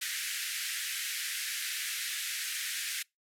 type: band-pass noise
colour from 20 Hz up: pink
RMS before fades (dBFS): -36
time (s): 0.01-3.03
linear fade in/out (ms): 10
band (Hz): 1600 to 14000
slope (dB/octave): 48
effects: noise-tail reverb RT60 0.2 s tail -26 dB re dry